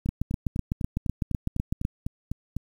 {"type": "two click trains", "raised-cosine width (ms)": 5, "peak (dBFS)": [-17, -13], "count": [11, 15], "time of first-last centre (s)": [[0.06, 2.566], [0.09, 1.851]], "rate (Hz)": [3.99, 7.95], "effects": ["8-bit"]}